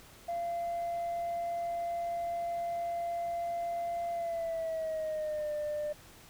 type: tone with pitch glide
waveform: sine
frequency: 687 to 598.1 Hz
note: F5 to D5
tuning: -29 to +31 cents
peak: -30 dBFS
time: 0.28-5.93 s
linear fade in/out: 10 ms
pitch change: -240 cents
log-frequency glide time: 4.12-5.52 s
effects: tanh soft clip ceiling -30 dBFS + pink hiss -55 dBFS RMS until 6.29 s